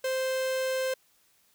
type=tone; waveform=45% pulse; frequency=522 Hz; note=C5; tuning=4 cents flat; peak=-27 dBFS; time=0.04-0.94 s; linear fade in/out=5 ms; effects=white hiss -66 dBFS RMS until 1.54 s